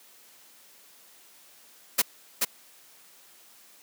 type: noise with echo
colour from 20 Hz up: white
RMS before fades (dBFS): -21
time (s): 1.98-2.02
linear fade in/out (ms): 10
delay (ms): 430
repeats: 1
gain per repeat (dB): -3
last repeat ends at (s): 2.45
effects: white hiss -55 dBFS RMS until 3.82 s + high-pass 200 Hz 12 dB/octave